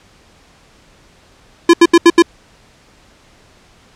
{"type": "tone bursts", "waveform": "square", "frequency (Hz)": 340.2, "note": "F4", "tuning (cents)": -45, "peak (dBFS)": -3, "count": 5, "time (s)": [1.69, 2.223], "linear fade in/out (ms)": 5, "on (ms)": 45, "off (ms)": 77, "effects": ["pink hiss -48 dBFS RMS until 3.95 s", "low-pass 7000 Hz 12 dB/octave"]}